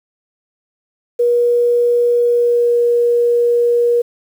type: tone with pitch glide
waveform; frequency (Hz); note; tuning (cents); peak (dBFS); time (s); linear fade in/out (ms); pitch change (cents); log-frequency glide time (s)
sine; 480 to 476.7; B4 to A#4; -49 to +39; -10; 1.19-4.02; 10; -12; 2.1-2.8
effects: 7-bit